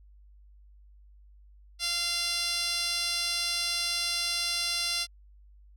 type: tone with band-pass filter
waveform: 10% pulse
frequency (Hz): 691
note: F5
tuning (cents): -19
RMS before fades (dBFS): -30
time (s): 1.79-5.07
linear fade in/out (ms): 50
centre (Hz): 6000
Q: 2.5
effects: added 50 Hz sine -52 dBFS peak until 5.76 s